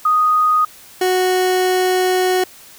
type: tone pair in turn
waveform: sine / 30% pulse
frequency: 1243 / 368.6 Hz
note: D#6 / F#4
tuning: -2 / -7 cents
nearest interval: octave + major sixth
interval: 2105 cents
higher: first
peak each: -11 dBFS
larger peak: neither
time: 0.05-0.65 / 1.01-2.44 s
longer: second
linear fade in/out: 5 ms
effects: white hiss -42 dBFS RMS until 2.78 s